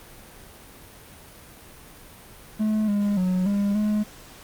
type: tone with pitch steps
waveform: triangle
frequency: 215.2 / 204.4 / 183.4 / 201.8 / 211 Hz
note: A3 / G#3 / F#3 / G#3 / G#3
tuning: -38 / -27 / -15 / -49 / +28 cents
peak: -18 dBFS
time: 2.59-4.04 s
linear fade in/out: 20 ms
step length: 290 ms
effects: pink hiss -46 dBFS RMS until 4.43 s + Opus 32 kbps